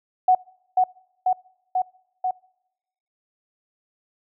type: tone with echo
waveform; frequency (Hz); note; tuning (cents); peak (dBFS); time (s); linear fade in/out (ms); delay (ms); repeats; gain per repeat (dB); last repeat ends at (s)
sine; 740; F#5; 0; -12; 0.28-0.35; 5; 490; 4; -2; 2.31
effects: noise-tail reverb RT60 0.9 s tail -26 dB re dry